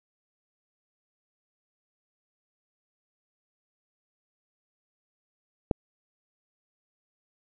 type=click; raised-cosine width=2 ms; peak=-9 dBFS; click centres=5.712 s; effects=none